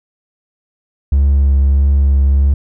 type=tone with vibrato; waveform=triangle; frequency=69.3 Hz; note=C#2; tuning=in tune; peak=-5 dBFS; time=1.12-2.54 s; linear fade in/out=5 ms; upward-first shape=triangle; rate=1.6 Hz; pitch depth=21 cents each way; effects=tanh soft clip ceiling -2 dBFS